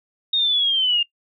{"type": "linear sweep", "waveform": "sine", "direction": "down", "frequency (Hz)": [3729, 2794], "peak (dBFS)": -16, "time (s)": [0.33, 1.03], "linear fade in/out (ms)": 5, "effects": ["noise-tail reverb RT60 0.1 s tail -22 dB re dry"]}